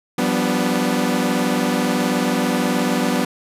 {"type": "chord", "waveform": "sawtooth", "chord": "G dominant seventh", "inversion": "third", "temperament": "equal with one note detuned", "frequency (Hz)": [174.61, 193.19, 246.9, 293.7], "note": ["F3", "G3", "B3", "D4"], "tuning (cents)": [0, -25, 0, 0], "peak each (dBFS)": [-22, -19, -16, -21], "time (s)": [0.18, 3.25], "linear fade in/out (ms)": 5, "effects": ["resampled to 32000 Hz"]}